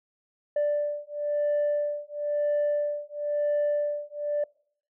sine beating tone pair, 587.3 / 588.29 Hz, D5 / D5, 0 / +3 cents, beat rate 0.99 Hz, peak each -26 dBFS, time 0.56-4.44 s, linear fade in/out 5 ms, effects noise-tail reverb RT60 0.6 s tail -26 dB re dry + tanh soft clip ceiling -20 dBFS

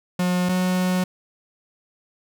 45% pulse tone pair in turn, 180 / 183.04 Hz, F#3 / F#3, -47 / -18 cents, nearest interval unison, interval 29 cents, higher second, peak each -19 dBFS, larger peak neither, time 0.19-0.49 / 0.49-1.04 s, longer second, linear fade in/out 5 ms, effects none

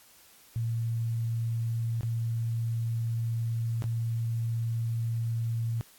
sine tone with dropouts, 115.2 Hz, A#2, 20 cents flat, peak -27 dBFS, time 0.56-5.81 s, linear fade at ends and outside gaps 0 ms, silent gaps 2.009-2.032 / 3.822-3.84 s, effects white hiss -57 dBFS RMS until 5.98 s + AAC 64 kbps

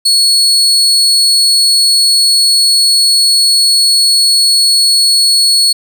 35% pulse tone, 4370 Hz, C#8, 26 cents flat, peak -5 dBFS, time 0.05-5.73 s, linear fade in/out 10 ms, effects none

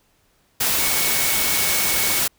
sine tone in noise, 2222 Hz, C#7, 4 cents sharp, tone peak -28 dBFS, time 0.79-2.2 s, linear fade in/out 10 ms, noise white, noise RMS -20 dBFS, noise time 0.6-2.28 s, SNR -11 dB, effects pink hiss -62 dBFS RMS until 2.38 s

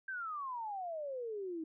sine exponential sweep, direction down, 1600 to 311.1 Hz, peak -38 dBFS, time 0.08-1.64 s, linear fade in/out 5 ms, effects none

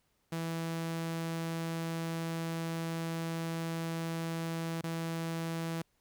sawtooth tone with dropouts, 164.81 Hz, E3, in tune, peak -30 dBFS, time 0.32-5.82 s, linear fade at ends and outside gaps 5 ms, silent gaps 4.813-4.837 s, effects pink hiss -75 dBFS RMS until 6 s

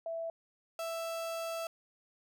sine / 35% pulse tone pair in turn, 661 / 661 Hz, E5 / E5, +5 / +5 cents, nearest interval unison, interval 0 cents, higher neither, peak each -35 / -34 dBFS, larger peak second, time 0.06-0.3 / 0.79-1.67 s, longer second, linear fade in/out 2 ms, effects none

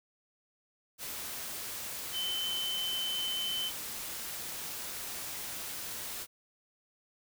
sine tone in noise, 3061 Hz, G7, 42 cents flat, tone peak -32 dBFS, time 2.12-3.72 s, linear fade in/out 50 ms, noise white, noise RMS -40 dBFS, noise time 0.98-6.27 s, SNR +5 dB, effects none

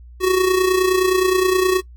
square tone with amplitude modulation, 371.6 Hz, F#4, 7 cents sharp, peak -12 dBFS, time 0.2-1.82 s, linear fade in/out 50 ms, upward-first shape sine, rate 29.6 Hz, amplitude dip 55%, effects noise-tail reverb RT60 0.1 s tail -21 dB re dry + added 60 Hz sine -38 dBFS peak until 1.96 s

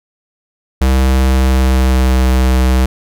square tone with pitch glide, 65.41 to 64.21 Hz, C2 to C2, 0 to -32 cents, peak -9 dBFS, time 0.81-2.86 s, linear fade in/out 5 ms, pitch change -32 cents, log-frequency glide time 1.22-2.26 s, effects none

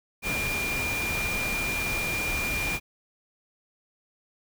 sine tone in noise, 2400 Hz, D7, 37 cents sharp, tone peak -28 dBFS, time 0.22-2.8 s, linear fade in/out 50 ms, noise pink, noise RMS -32 dBFS, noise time 0.22-2.8 s, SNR +1 dB, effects none

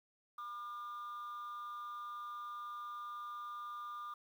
sine tone with frequency modulation, 1200 Hz, D6, 37 cents sharp, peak -40 dBFS, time 0.38-4.14 s, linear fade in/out 5 ms, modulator 218 Hz, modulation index 0.34, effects tanh soft clip ceiling -42 dBFS + 11-bit

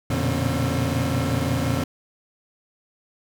30% pulse tone cluster, 86.1 / 116.6 / 122.2 / 144.1 / 268.5 Hz, F2 / A#2 / B2 / D3 / C4, -24 / +1 / -18 / -33 / +45 cents, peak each -25 dBFS, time 0.1-1.84 s, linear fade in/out 5 ms, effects none

